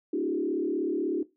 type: tone with frequency modulation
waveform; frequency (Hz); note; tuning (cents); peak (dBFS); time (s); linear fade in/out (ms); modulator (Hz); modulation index
sine; 338; E4; +43; -25; 0.13-1.23; 5; 36.3; 1.6
effects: noise-tail reverb RT60 0.2 s tail -17 dB re dry